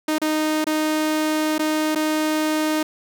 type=tone with dropouts; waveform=sawtooth; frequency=309.4 Hz; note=D#4; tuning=10 cents flat; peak=-15 dBFS; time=0.08-2.83 s; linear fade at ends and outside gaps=5 ms; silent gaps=0.184-0.216 / 0.644-0.667 / 1.582-1.593 / 1.95-1.957 s; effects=none

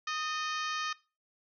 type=harmonic tone with a mistuned harmonic; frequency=622 Hz; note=D#5; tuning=1 cent flat; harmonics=2 / 3 / 4 / 5 / 6 / 7 / 8 / 9 / 10; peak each=-35 / -39 / -41 / -43 / -45 / -46 / -47 / -48 / -49 dBFS; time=0.07-0.93 s; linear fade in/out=5 ms; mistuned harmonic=3; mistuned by=-46 cents; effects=noise-tail reverb RT60 0.3 s tail -20 dB re dry

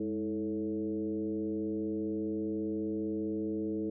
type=tone with frequency modulation; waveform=sine; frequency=322.9 Hz; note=E4; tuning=36 cents flat; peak=-31 dBFS; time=0-3.9 s; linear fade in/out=5 ms; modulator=115 Hz; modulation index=1.1; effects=none

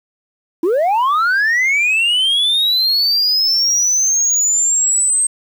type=linear sweep; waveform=sine; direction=up; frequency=311.1 to 8372 Hz; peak=-9 dBFS; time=0.63-5.27 s; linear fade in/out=5 ms; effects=tanh soft clip ceiling -11 dBFS + 7-bit

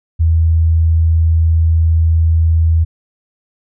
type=tone; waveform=sine; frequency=81.5 Hz; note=E2; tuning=19 cents flat; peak=-8 dBFS; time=0.19-2.85 s; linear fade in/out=20 ms; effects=none

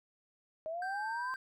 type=linear sweep; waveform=sine; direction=up; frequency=622.3 to 1046.5 Hz; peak=-36 dBFS; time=0.66-1.34 s; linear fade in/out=0 ms
type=tone; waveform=triangle; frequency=1568 Hz; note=G6; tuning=in tune; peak=-37 dBFS; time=0.82-1.36 s; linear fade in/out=2 ms
effects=none

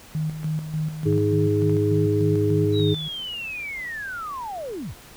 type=tone with tremolo; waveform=sine; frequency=155.6 Hz; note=D#3; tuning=in tune; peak=-22 dBFS; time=0.15-3.08 s; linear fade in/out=0 ms; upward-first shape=square; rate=3.4 Hz; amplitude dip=60%
type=clicks; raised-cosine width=0.5 ms; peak=-27 dBFS; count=3; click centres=0.432 / 1.126 / 1.696 s
type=harmonic tone; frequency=103.83 Hz; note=G#2; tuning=in tune; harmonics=1 / 3 / 4; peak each=-22 / -24 / -22 dBFS; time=1.05-2.95 s; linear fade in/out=20 ms
type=linear sweep; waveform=sine; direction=down; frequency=3951 to 32.45 Hz; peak=-29 dBFS; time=2.72-4.95 s; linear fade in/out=50 ms
effects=pink hiss -46 dBFS RMS until 5.16 s

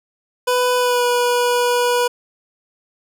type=tone with pitch glide; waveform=25% pulse; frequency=497.1 to 487.4 Hz; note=B4 to B4; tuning=+11 to -23 cents; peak=-11 dBFS; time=0.47-2.08 s; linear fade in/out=10 ms; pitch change=-34 cents; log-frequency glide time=0.77-1.04 s; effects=none

